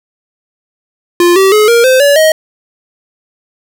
square tone with pitch steps, 349.2 / 385.2 / 425 / 468.8 / 517.2 / 570.6 / 629.4 Hz, F4 / G4 / G#4 / A#4 / C5 / C#5 / D#5, 0 / -30 / +40 / +10 / -20 / +50 / +20 cents, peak -5 dBFS, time 1.2-2.32 s, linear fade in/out 2 ms, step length 160 ms, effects none

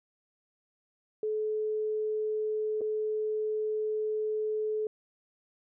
sine tone with dropouts, 430 Hz, A4, 40 cents flat, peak -28 dBFS, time 1.23-4.87 s, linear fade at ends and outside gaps 2 ms, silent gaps 2.809-2.815 s, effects none

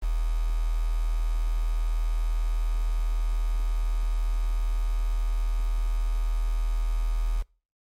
sine tone with quantisation, 40.04 Hz, E1, 50 cents flat, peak -22 dBFS, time 0.02-7.43 s, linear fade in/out 20 ms, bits 7, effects noise-tail reverb RT60 0.4 s tail -26 dB re dry + MP3 64 kbps

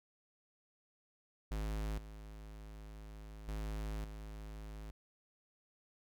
square tone with level steps, 52.8 Hz, G#1, 29 cents sharp, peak -37 / -49 / -39 / -46 dBFS, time 1.51-4.91 s, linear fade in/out 5 ms, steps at 1.98 / 3.48 / 4.04 s, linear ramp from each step 2 ms, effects none

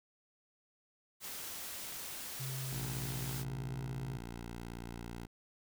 white noise, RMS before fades -44 dBFS, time 1.2-3.45 s, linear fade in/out 50 ms
triangle tone with pitch glide, 131.8 to 132.64 Hz, C3 to C3, +13 to +24 cents, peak -37 dBFS, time 2.39-4.18 s, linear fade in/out 20 ms, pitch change +11 cents, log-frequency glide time 2.98-3.3 s
10% pulse tone, 58.27 Hz, A#1, in tune, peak -35 dBFS, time 2.71-5.27 s, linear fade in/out 20 ms
effects none

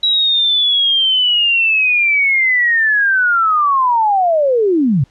sine linear sweep, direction down, 3891 to 119 Hz, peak -10 dBFS, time 0.03-5.04 s, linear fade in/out 5 ms, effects pink hiss -55 dBFS RMS until 5.1 s + low-pass 6000 Hz 12 dB/octave

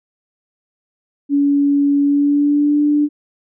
sine tone with pitch glide, 284 to 294.5 Hz, C#4 to D4, +42 to +5 cents, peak -11 dBFS, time 1.29-3.09 s, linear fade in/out 50 ms, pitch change +63 cents, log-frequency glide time 2.02-2.82 s, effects none

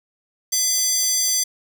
square tone with high-pass filter, 676 Hz, E5, 43 cents sharp, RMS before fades -20 dBFS, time 0.52-1.44 s, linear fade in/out 10 ms, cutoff 5900 Hz, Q 2.8, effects none

